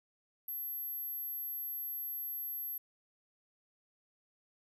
sine tone, 12220 Hz, G9, 45 cents flat, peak -37 dBFS, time 0.48-2.78 s, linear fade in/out 5 ms, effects none

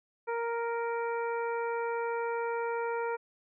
harmonic tone, 466.2 Hz, A#4, in tune, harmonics 1 / 2 / 3 / 4 / 5, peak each -32 / -35 / -40 / -47 / -46 dBFS, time 0.27-3.17 s, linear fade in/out 20 ms, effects none

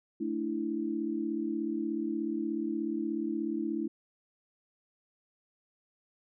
sine chord, A suspended fourth, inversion none, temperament just, 220 / 293.3 / 330 Hz, A3 / D4 / E4, 0 / -2 / +2 cents, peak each -36 / -35 / -33 dBFS, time 0.2-3.88 s, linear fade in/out 10 ms, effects none

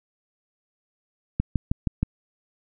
click train, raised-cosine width 5 ms, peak -9 dBFS, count 5, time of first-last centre 1.4-2.03 s, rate 6.35 Hz, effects none

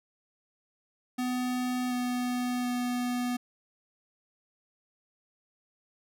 square tone with pitch steps, 250.3 / 247.4 / 246 Hz, B3 / B3 / B3, +23 / +3 / -7 cents, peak -29 dBFS, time 1.18-3.37 s, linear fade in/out 10 ms, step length 730 ms, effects none

